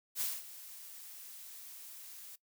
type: noise with ADSR envelope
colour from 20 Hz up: blue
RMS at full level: -34 dBFS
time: 0.15-2.36 s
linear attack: 59 ms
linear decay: 210 ms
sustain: -16 dB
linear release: 10 ms
effects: noise-tail reverb RT60 0.1 s tail -20 dB re dry